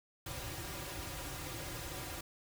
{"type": "noise with comb filter", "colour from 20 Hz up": "pink", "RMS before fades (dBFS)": -43, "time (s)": [0.26, 2.21], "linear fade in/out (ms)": 5, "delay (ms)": 4.6, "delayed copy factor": -0.95, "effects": []}